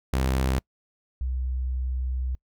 sawtooth / sine tone pair in turn, 65.41 / 63.62 Hz, C2 / C2, 0 / -48 cents, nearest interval unison, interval 48 cents, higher first, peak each -18 / -25 dBFS, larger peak first, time 0.13-0.59 / 1.21-2.35 s, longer second, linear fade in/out 0 ms, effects noise-tail reverb RT60 0.1 s tail -26 dB re dry

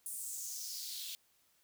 white noise with high-pass filter sweep, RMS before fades -43 dBFS, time 0.06-1.15 s, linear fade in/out 0 ms, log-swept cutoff 9600 to 3400 Hz, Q 3.3, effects white hiss -72 dBFS RMS until 1.63 s

